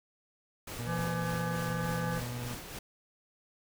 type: noise with tremolo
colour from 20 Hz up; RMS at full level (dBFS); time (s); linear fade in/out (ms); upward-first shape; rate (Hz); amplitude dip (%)
pink; -41; 0.67-2.79; 5; sine; 3.4; 45
type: tone with pitch glide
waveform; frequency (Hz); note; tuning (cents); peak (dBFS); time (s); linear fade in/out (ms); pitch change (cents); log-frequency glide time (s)
35% pulse; 119 to 121.5; A#2 to B2; +36 to -28; -35; 0.79-2.54; 0; +36; 1.17-1.94
type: harmonic tone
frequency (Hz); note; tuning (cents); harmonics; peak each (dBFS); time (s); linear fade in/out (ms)
168.9; E3; +42; 1 / 3 / 5 / 7 / 9 / 10; -34 / -39 / -41 / -42 / -44 / -44; 0.85-2.22; 50
effects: none